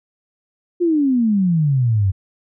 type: exponential sweep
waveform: sine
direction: down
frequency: 359.6 to 92 Hz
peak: -13 dBFS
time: 0.8-2.12 s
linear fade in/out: 20 ms
effects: none